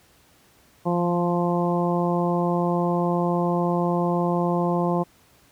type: harmonic tone with a mistuned harmonic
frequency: 174.61 Hz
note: F3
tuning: in tune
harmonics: 1 / 2 / 3 / 4 / 5 / 6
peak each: -23 / -26 / -28 / -29 / -30 / -31 dBFS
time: 0.85-5.04 s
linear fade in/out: 20 ms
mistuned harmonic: 1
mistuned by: -17 cents
effects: pink hiss -57 dBFS RMS until 5.51 s + high-pass 60 Hz 12 dB/octave